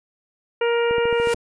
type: harmonic tone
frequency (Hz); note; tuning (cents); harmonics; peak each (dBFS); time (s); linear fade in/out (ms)
469.8; A#4; +13; 1 / 2 / 3 / 4 / 5 / 6; -18 / -28 / -29 / -33 / -32 / -32; 0.61-1.34; 5
type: click train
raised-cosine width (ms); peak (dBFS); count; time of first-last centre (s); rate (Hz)
2; -18; 7; 0.91-1.345; 13.8
type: noise with exponential growth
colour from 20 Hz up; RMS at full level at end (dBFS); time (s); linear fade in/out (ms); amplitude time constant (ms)
white; -29; 1.06-1.34; 1; 60
effects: resampled to 22050 Hz